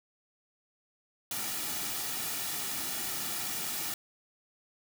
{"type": "noise with comb filter", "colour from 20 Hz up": "white", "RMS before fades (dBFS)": -35, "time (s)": [1.31, 3.94], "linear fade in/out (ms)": 2, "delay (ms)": 1.9, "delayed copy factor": -0.5, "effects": []}